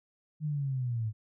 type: linear sweep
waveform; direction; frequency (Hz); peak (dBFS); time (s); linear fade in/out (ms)
sine; down; 155.56 to 105.4; -29; 0.4-1.13; 50
effects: none